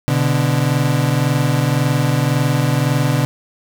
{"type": "tone pair together", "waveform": "35% pulse", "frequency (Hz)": [125.15, 147], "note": ["B2", "D3"], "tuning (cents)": [23, 2], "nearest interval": "minor third", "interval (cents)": 279, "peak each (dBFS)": -15, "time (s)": [0.08, 3.25], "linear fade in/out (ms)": 0, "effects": []}